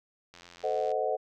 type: click train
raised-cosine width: 0.2 ms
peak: -32 dBFS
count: 51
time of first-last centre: 0.34-0.917 s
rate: 86.7 Hz
type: chord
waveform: sine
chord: A diminished seventh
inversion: none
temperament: equal with one note detuned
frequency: 440 / 516.9 / 622.3 / 740 Hz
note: A4 / C5 / Eb5 / Gb5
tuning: 0 / -21 / 0 / 0 cents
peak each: -32 dBFS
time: 0.63-1.17 s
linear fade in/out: 20 ms
effects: none